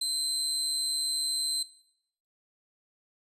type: tone with amplitude modulation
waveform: 30% pulse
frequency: 4087 Hz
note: C8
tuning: 41 cents flat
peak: -24 dBFS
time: 0.01-1.63 s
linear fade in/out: 5 ms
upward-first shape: sine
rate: 228 Hz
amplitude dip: 25%
effects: noise-tail reverb RT60 0.7 s tail -17 dB re dry + resampled to 32000 Hz